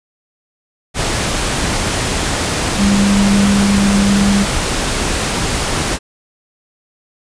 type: tone in noise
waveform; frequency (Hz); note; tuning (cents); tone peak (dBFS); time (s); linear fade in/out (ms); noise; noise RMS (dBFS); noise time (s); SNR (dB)
sine; 200; G3; +35; -10; 2.77-4.46; 50; pink; -17; 0.94-5.99; +4
effects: resampled to 22050 Hz